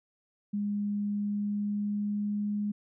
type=tone with pitch glide; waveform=sine; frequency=205.1 to 207 Hz; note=G#3 to G#3; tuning=-21 to -5 cents; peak=-28 dBFS; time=0.53-2.72 s; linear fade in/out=10 ms; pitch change=+16 cents; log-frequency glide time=1.03-2.57 s; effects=none